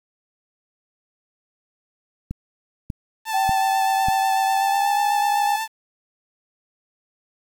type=click train; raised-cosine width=5 ms; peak=-15 dBFS; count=4; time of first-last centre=2.31-4.085 s; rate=1.69 Hz
type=tone with vibrato; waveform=sawtooth; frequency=879 Hz; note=A5; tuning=2 cents flat; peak=-20 dBFS; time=3.25-5.68 s; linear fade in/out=50 ms; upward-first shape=sine; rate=8.1 Hz; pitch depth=21 cents each way
type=tone with pitch glide; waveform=sine; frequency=775 to 819.7 Hz; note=G5 to G#5; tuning=-20 to -23 cents; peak=-18 dBFS; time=3.33-5.57 s; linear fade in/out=20 ms; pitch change=+97 cents; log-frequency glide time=4.5-4.99 s
effects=8-bit